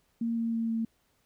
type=tone with pitch steps; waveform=sine; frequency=231 / 229.4 / 227.8 / 226.2 Hz; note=A#3 / A#3 / A#3 / A3; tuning=-16 / -28 / -40 / +48 cents; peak=-27 dBFS; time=0.21-0.85 s; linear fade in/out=5 ms; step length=160 ms; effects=pink hiss -71 dBFS RMS until 1.25 s